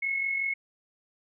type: tone with amplitude modulation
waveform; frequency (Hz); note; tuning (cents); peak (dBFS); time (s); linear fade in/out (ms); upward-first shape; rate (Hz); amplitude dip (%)
sine; 2183; C#7; -27; -24; 0.02-0.54; 10; sine; 45.6; 50
effects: none